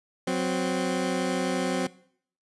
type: tone pair together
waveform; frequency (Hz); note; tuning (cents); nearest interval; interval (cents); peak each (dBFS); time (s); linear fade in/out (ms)
20% pulse; 183.4 / 259.2; F#3 / C4; -15 / -16; tritone; 599; -23; 0.27-1.87; 5
effects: noise-tail reverb RT60 0.6 s tail -20 dB re dry + resampled to 24000 Hz